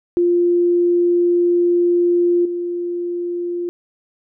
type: tone with level steps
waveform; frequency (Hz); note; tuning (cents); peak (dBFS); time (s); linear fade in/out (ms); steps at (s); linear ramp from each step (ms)
sine; 349.2; F4; 0; -12 / -20; 0.17-3.69; 0; 2.45; 5
effects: none